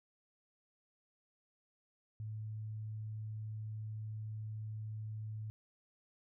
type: tone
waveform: sine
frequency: 108.3 Hz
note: A2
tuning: 27 cents flat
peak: -40 dBFS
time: 2.2-5.5 s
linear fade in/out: 0 ms
effects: none